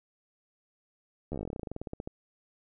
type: slowing click train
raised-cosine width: 2 ms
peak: -23 dBFS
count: 23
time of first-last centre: 1.32-2.074 s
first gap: 12 ms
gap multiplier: 1.09
effects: none